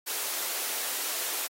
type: high-pass noise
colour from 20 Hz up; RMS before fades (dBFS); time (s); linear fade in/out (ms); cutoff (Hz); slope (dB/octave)
white; -32; 0.06-1.48; 20; 340; 24
effects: AAC 48 kbps